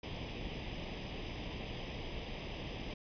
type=noise with comb filter; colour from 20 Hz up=pink; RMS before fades=-42 dBFS; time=0.03-2.94 s; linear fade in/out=5 ms; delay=0.35 ms; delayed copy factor=+0.8; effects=resampled to 11025 Hz